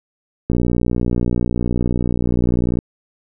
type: click train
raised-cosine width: 3 ms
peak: -6 dBFS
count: 139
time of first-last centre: 0.5-2.789 s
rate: 60.3 Hz
effects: none